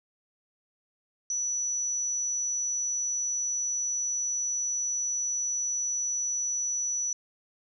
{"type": "tone", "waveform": "sine", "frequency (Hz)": 5920, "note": "F#8", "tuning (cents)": 0, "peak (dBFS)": -27, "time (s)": [1.3, 7.13], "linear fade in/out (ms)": 2, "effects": []}